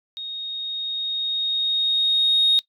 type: tone with level ramp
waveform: sine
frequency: 3729 Hz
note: A#7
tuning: in tune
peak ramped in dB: -29 to -12 dBFS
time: 0.17-2.59 s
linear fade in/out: 0 ms
effects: noise-tail reverb RT60 0.1 s tail -22 dB re dry + tanh soft clip ceiling -10 dBFS